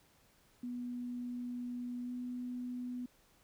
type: tone with pitch glide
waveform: sine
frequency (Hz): 244.7 to 247.5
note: B3 to B3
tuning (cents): -16 to +4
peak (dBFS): -38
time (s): 0.63-3.06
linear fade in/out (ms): 5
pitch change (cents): +20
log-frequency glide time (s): 2.02-2.12
effects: pink hiss -68 dBFS RMS until 3.43 s